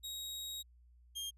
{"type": "tone pair in turn", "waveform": "sawtooth", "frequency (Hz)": [3792, 3211], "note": ["A#7", "G7"], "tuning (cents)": [29, 41], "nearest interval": "minor third", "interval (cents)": 288, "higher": "first", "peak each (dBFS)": [-38, -36], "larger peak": "second", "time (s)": [[0.03, 0.63], [1.15, 1.31]], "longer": "first", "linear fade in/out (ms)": 20, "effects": ["added 60 Hz sine -60 dBFS peak until 1.37 s", "resampled to 32000 Hz"]}